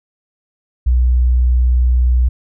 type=tone; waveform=sine; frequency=61.74 Hz; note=B1; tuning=in tune; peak=-9 dBFS; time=0.86-2.29 s; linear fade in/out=10 ms; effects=none